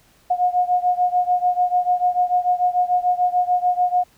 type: beating tone pair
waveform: sine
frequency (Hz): 718 / 724.8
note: F5 / F#5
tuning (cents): +48 / -36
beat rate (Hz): 6.8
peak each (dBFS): -18 / -20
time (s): 0.3-4.04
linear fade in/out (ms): 10
effects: pink hiss -56 dBFS RMS until 4.17 s